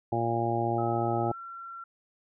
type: harmonic tone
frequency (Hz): 116.54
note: A#2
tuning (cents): 0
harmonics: 1 / 2 / 3 / 4 / 5 / 6 / 7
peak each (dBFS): -32 / -36 / -31 / -40 / -36 / -33 / -31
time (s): 0.12-1.32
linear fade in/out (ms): 5
type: tone with pitch glide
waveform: sine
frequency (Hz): 1287 to 1361.2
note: E6 to F6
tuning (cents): -42 to -45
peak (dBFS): -39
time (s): 0.78-1.84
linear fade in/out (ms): 5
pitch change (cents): +97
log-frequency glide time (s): 1.26-1.36
effects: none